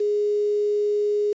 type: tone with quantisation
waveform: sine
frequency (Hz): 415.3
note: G#4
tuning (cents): 0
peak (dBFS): -19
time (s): 0-1.33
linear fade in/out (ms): 5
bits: 7
effects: resampled to 16000 Hz